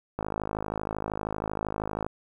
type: click train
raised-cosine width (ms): 1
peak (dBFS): -16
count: 100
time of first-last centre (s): 0.19-2.065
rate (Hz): 52.8
effects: 9-bit